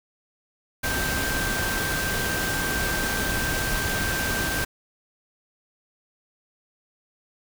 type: tone in noise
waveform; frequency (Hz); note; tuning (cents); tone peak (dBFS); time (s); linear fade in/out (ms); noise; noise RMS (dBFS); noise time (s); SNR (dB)
sine; 1568; G6; 0; -28; 0.83-4.65; 10; pink; -27; 0.83-4.65; -4
effects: none